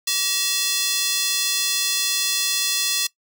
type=tone with high-pass filter; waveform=square; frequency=381.3 Hz; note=G4; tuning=48 cents flat; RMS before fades=-22 dBFS; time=0.07-3.07 s; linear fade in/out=5 ms; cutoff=4100 Hz; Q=1.3; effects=noise-tail reverb RT60 0.1 s tail -20 dB re dry